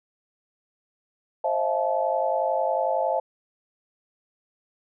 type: tone cluster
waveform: sine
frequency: 531 / 634 / 685 / 865 Hz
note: C5 / D#5 / F5 / A5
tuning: +25 / +32 / -34 / -30 cents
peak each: -27 dBFS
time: 1.44-3.2 s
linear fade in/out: 5 ms
effects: none